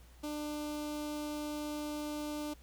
sawtooth tone with notch filter, 298.4 Hz, D4, 28 cents sharp, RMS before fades -39 dBFS, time 0.23-2.54 s, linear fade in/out 10 ms, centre 1800 Hz, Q 1.4, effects added 60 Hz sine -55 dBFS peak until 2.62 s + pink hiss -63 dBFS RMS until 2.62 s

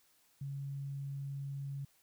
sine tone, 139 Hz, C#3, 5 cents sharp, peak -38 dBFS, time 0.41-1.85 s, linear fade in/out 5 ms, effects white hiss -70 dBFS RMS until 2.02 s

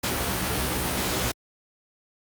pink noise with comb filter, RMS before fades -26 dBFS, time 0.03-1.32 s, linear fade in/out 10 ms, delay 16 ms, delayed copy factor +0.65, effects high-pass 60 Hz 12 dB/octave + Opus 48 kbps

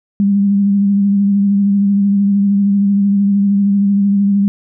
sine tone with vibrato, 200 Hz, G3, 35 cents sharp, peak -9 dBFS, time 0.2-4.48 s, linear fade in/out 0 ms, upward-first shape sine, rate 13 Hz, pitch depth 26 cents each way, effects none

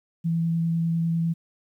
sine tone with vibrato, 166 Hz, E3, 12 cents sharp, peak -21 dBFS, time 0.24-1.34 s, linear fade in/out 20 ms, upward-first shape triangle, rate 10 Hz, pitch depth 11 cents each way, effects 10-bit

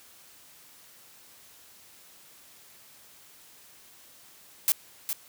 blue noise with echo, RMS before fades -22 dBFS, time 4.68-4.72 s, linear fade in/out 0 ms, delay 410 ms, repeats 1, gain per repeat -8 dB, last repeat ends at 5.13 s, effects white hiss -54 dBFS RMS until 5.28 s + high-pass 60 Hz 12 dB/octave

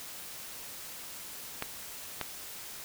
clicks, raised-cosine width 0.3 ms, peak -16 dBFS, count 2, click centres 1.624 / 2.213 s, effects white hiss -44 dBFS RMS until 2.84 s

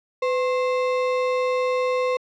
sine tone with sample-and-hold, 505 Hz, B4, 39 cents sharp, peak -19 dBFS, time 0.22-2.17 s, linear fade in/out 5 ms, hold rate 1575 Hz, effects low-pass 3000 Hz 12 dB/octave

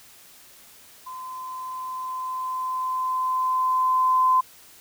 sine tone with level ramp, 1027 Hz, C6, 33 cents flat, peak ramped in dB -34 to -15 dBFS, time 1.06-4.41 s, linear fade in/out 10 ms, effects white hiss -50 dBFS RMS until 4.8 s

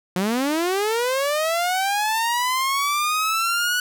sawtooth linear sweep, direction up, 174.9 to 1480 Hz, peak -16 dBFS, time 0.16-3.8 s, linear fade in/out 2 ms, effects none

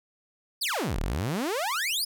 sawtooth exponential two-way sweep, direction down then up, 5274 to 33.08 to 5274 Hz, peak -23 dBFS, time 0.61-2.05 s, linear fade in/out 10 ms, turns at 0.99 s, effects none

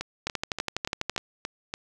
two click trains, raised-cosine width 0.2 ms, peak -10 / -14 dBFS, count 12 / 7, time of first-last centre 0.27-1.179 / 0.01-1.739 s, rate 12.1 / 3.47 Hz, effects none

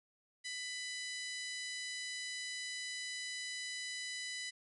harmonic tone, 996 Hz, B5, 14 cents sharp, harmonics 2 / 3 / 4 / 5 / 6 / 7 / 8 / 9 / 10, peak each -44 / -50 / -47 / -48 / -53 / -52 / -54 / -57 / -56 dBFS, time 0.44-4.51 s, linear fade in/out 20 ms, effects none

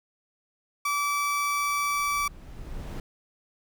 30% pulse tone, 1155 Hz, D6, 29 cents flat, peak -22 dBFS, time 0.85-2.28 s, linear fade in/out 5 ms
brown noise with exponential growth, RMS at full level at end -32 dBFS, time 0.97-3 s, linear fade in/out 2 ms, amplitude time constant 440 ms
effects none

